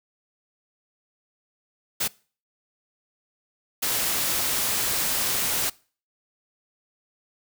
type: noise bursts at uneven times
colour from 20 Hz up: white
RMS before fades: -25 dBFS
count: 2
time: 2-2.08 / 3.82-5.7 s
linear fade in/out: 10 ms
effects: noise-tail reverb RT60 0.4 s tail -23 dB re dry